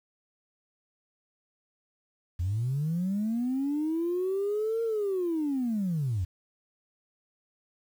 sine linear two-way sweep, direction up then down, 82.1 to 462.7 to 82.1 Hz, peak -25 dBFS, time 2.39-6.25 s, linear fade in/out 10 ms, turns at 4.83 s, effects tanh soft clip ceiling -22 dBFS + 9-bit

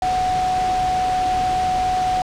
sine tone in noise, 740 Hz, F#5, in tune, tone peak -17 dBFS, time 0.02-2.22 s, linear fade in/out 2 ms, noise pink, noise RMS -29 dBFS, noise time 0.02-2.22 s, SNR +9 dB, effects low-pass 6000 Hz 12 dB/octave

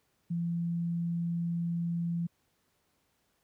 sine tone, 170 Hz, F3, 46 cents flat, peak -29 dBFS, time 0.3-2.27 s, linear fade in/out 10 ms, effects pink hiss -74 dBFS RMS until 3.43 s + high-pass 60 Hz 12 dB/octave

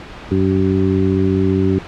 harmonic tone, 95.2 Hz, F#2, 50 cents sharp, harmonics 1 / 2 / 3 / 4, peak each -18 / -18 / -18 / -18 dBFS, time 0.31-1.79 s, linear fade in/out 5 ms, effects pink hiss -33 dBFS RMS until 1.87 s + low-pass 3000 Hz 12 dB/octave

